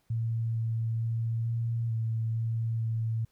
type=tone with pitch steps; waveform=sine; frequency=114.1 / 113.4 / 114.3 / 115.8 / 112.6 / 113.8 / 112.8 Hz; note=A#2 / A#2 / A#2 / A#2 / A2 / A#2 / A2; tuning=-37 / -47 / -34 / -11 / +40 / -41 / +44 cents; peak=-27 dBFS; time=0.1-3.25 s; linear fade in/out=5 ms; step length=450 ms; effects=pink hiss -72 dBFS RMS until 3.31 s